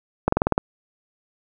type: slowing click train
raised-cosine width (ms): 1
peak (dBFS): -3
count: 7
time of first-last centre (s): 0.28-0.579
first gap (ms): 44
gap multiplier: 1.05
effects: none